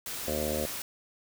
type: noise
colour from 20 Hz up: white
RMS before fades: -37 dBFS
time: 0.06-0.82 s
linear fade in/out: 2 ms
type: harmonic tone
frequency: 76 Hz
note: D#2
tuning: 40 cents flat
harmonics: 1 / 2 / 3 / 4 / 5 / 6 / 7 / 8 / 9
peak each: -38 / -44 / -37 / -41 / -38 / -41 / -34 / -38 / -41 dBFS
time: 0.27-0.66 s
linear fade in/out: 10 ms
effects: none